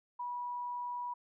sine tone, 975 Hz, B5, 23 cents flat, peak -36 dBFS, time 0.19-1.14 s, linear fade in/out 10 ms, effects none

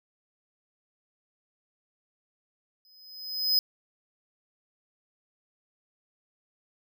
square tone with exponential growth, 5040 Hz, D#8, 21 cents sharp, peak -19 dBFS, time 2.85-3.59 s, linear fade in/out 1 ms, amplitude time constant 160 ms, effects none

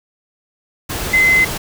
sine tone in noise, 2052 Hz, C7, 34 cents flat, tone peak -9 dBFS, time 1.13-1.45 s, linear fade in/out 10 ms, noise pink, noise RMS -23 dBFS, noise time 0.89-1.58 s, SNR +11 dB, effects none

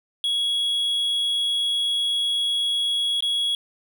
triangle tone with dropouts, 3336 Hz, G#7, 7 cents sharp, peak -19 dBFS, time 0.24-3.55 s, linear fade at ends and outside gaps 1 ms, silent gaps 3.206-3.224 s, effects none

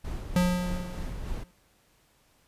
brown noise with tremolo, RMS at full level -33 dBFS, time 0.04-1.44 s, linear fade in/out 10 ms, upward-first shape sine, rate 3.3 Hz, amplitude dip 40%
square tone with exponential decay, 179.1 Hz, F3, 44 cents sharp, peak -20 dBFS, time 0.36-1.51 s, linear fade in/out 2 ms, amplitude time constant 250 ms
effects pink hiss -65 dBFS RMS until 2.47 s + resampled to 32000 Hz

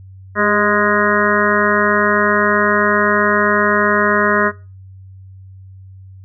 harmonic tone with a mistuned harmonic, 207.7 Hz, G#3, in tune, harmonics 1 / 2 / 3 / 5 / 6 / 7 / 8 / 9, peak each -20 / -20 / -20 / -20 / -20 / -20 / -20 / -20 dBFS, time 0.35-4.52 s, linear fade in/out 50 ms, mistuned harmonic 2, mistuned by -32 cents, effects noise-tail reverb RT60 0.3 s tail -20 dB re dry + added 95 Hz sine -35 dBFS peak until 6.24 s

